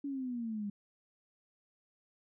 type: exponential sweep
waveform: sine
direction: down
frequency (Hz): 286.5 to 200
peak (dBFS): -35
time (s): 0.04-0.7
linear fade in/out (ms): 5
effects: none